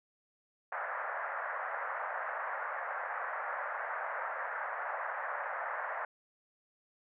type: band-pass noise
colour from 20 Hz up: white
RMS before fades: -38 dBFS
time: 0.72-6.05 s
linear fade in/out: 2 ms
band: 550 to 1800 Hz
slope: 48 dB/octave
effects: none